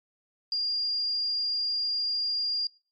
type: tone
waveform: sine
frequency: 4809 Hz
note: D8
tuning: 40 cents sharp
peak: -25 dBFS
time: 0.52-2.67 s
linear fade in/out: 2 ms
effects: noise-tail reverb RT60 0.4 s tail -25 dB re dry + MP3 48 kbps